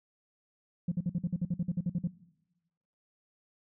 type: tone bursts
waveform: sine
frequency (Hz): 174.61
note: F3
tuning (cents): 0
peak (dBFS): -25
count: 14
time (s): 0.88-2.075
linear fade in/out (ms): 5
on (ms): 38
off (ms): 51
effects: noise-tail reverb RT60 1.0 s tail -21 dB re dry + tanh soft clip ceiling -24 dBFS